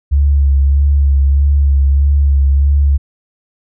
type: tone with vibrato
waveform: sine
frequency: 70 Hz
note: C#2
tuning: 18 cents sharp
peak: -7 dBFS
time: 0.11-2.98 s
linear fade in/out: 20 ms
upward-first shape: sine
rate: 1.6 Hz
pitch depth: 31 cents each way
effects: none